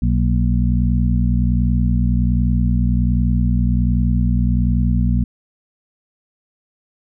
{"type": "harmonic tone with a mistuned harmonic", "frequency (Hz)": 61.3, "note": "B1", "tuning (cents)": -12, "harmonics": [1, 2, 3, 4], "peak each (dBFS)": [-16, -19, -21, -22], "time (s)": [0.02, 5.24], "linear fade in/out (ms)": 5, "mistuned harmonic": 4, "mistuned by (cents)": -81, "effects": []}